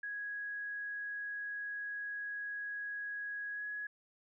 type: tone with pitch glide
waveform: sine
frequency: 1661.2 to 1678.6 Hz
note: G#6 to G#6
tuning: 0 to +18 cents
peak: -38 dBFS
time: 0.03-3.87 s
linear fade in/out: 5 ms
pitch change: +18 cents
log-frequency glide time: 3.52-3.64 s
effects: none